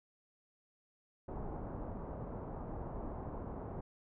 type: low-pass noise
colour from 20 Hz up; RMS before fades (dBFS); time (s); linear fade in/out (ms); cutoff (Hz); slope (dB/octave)
pink; -43; 1.28-3.81; 5; 980; 24
effects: none